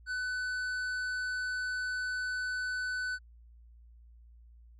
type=tone with tanh clipping; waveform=triangle; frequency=1500 Hz; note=F#6; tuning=23 cents sharp; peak=-34 dBFS; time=0.06-3.19 s; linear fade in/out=50 ms; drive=18 dB; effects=added 58 Hz sine -53 dBFS peak until 4.79 s + low-pass 7000 Hz 12 dB/octave